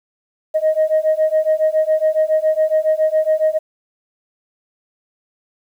sine beating tone pair, 622.3 / 629.5 Hz, D#5 / D#5, 0 / +20 cents, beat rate 7.2 Hz, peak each -15 dBFS, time 0.54-3.59 s, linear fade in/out 20 ms, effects tanh soft clip ceiling -8 dBFS + 8-bit

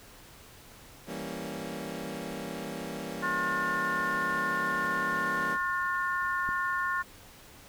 20% pulse chord, E diminished seventh, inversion none, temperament equal with one note detuned, 164.81 / 197.25 / 233.1 / 277.2 Hz, E3 / G3 / Bb3 / Db4, 0 / +11 / 0 / 0 cents, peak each -37 / -36 / -36 / -37 dBFS, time 1.06-5.58 s, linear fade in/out 50 ms
harmonic tone, 357.7 Hz, F4, 41 cents sharp, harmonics 3 / 4 / 5, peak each -31 / -32 / -33 dBFS, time 3.22-7.03 s, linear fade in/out 20 ms
click, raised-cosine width 3 ms, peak -28 dBFS, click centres 6.49 s
effects pink hiss -52 dBFS RMS until 7.68 s

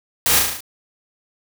white noise with echo, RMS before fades -17 dBFS, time 0.26-0.39 s, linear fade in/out 0 ms, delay 36 ms, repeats 6, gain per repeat -3 dB, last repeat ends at 0.606 s, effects none

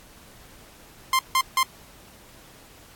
sawtooth tone bursts, 1050 Hz, C6, 6 cents sharp, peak -14 dBFS, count 3, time 1.13-1.63 s, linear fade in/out 2 ms, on 60 ms, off 160 ms, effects pink hiss -50 dBFS RMS until 2.95 s + AAC 64 kbps

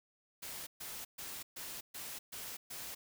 white noise bursts, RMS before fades -45 dBFS, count 7, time 0.42-2.95 s, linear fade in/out 10 ms, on 250 ms, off 130 ms, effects none

